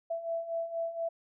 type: beating tone pair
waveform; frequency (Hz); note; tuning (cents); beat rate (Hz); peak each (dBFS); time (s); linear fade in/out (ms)
sine; 663 / 667.2; E5 / E5; +10 / +21; 4.2; -38 / -33; 0.1-1.09; 10
effects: none